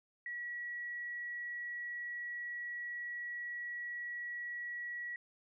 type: tone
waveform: sine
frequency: 1927 Hz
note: B6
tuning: 43 cents flat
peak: -39 dBFS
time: 0.26-5.16 s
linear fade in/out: 2 ms
effects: none